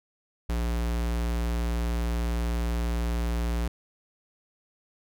square tone, 58.4 Hz, A#1, 4 cents sharp, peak -26 dBFS, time 0.49-3.68 s, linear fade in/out 5 ms, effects none

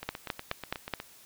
two click trains, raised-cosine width 0.3 ms, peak -21 / -14 dBFS, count 9 / 5, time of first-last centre 0.03-1.001 / 0.09-0.937 s, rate 8.24 / 4.72 Hz, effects white hiss -55 dBFS RMS until 1.25 s

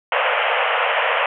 pink band-pass noise, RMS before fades -19 dBFS, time 0.12-1.26 s, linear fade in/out 2 ms, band 480 to 3100 Hz, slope 96 dB/octave, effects none

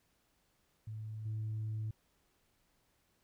sine tone with level steps, 108.8 Hz, A2, 19 cents flat, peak -40 / -34 dBFS, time 0.87-1.91 s, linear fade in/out 5 ms, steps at 1.25 s, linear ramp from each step 10 ms, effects tanh soft clip ceiling -33 dBFS + pink hiss -75 dBFS RMS until 3.23 s

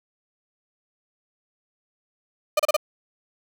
35% pulse tone bursts, 605 Hz, D#5, 49 cents flat, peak -15 dBFS, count 4, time 2.57-2.766 s, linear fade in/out 5 ms, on 25 ms, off 32 ms, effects none

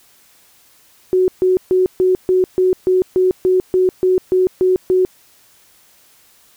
sine tone bursts, 370 Hz, F#4, in tune, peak -10 dBFS, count 14, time 1.13-5.05 s, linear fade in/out 0 ms, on 150 ms, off 140 ms, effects white hiss -51 dBFS RMS until 6.56 s

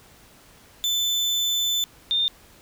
35% pulse / sine tone pair in turn, 3520 / 3619 Hz, A7 / A7, 0 / +48 cents, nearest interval unison, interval 48 cents, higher second, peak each -19 dBFS, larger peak neither, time 0.84-1.84 / 2.11-2.28 s, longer first, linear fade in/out 0 ms, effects pink hiss -52 dBFS RMS until 2.61 s

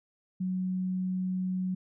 sine tone, 185 Hz, F#3, in tune, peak -28 dBFS, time 0.4-1.75 s, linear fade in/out 10 ms, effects none

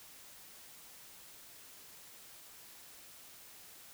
silence, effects white hiss -55 dBFS RMS until 3.93 s

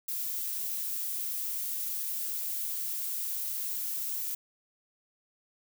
violet noise, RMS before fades -34 dBFS, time 0.08-4.35 s, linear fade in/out 5 ms, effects none

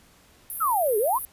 pink high-pass noise, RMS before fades -31 dBFS, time 0.5-1.25 s, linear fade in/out 0 ms, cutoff 10000 Hz, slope 96 dB/octave
sine exponential two-way sweep, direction down then up, 1400 to 400 to 1148 Hz, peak -20 dBFS, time 0.6-1.19 s, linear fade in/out 20 ms, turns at 0.98 s
effects pink hiss -56 dBFS RMS until 1.32 s + resampled to 32000 Hz

